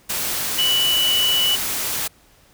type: tone in noise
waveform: sine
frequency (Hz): 2960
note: F#7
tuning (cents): 0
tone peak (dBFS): -16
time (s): 0.58-1.56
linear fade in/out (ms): 10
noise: white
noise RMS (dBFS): -24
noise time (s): 0.09-2.08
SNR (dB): +5
effects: pink hiss -54 dBFS RMS until 2.53 s